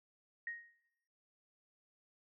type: tone with exponential decay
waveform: sine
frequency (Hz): 1871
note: A#6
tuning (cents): +6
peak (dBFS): -37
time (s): 0.47-0.82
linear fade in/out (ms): 2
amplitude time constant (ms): 76
effects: noise-tail reverb RT60 0.9 s tail -22 dB re dry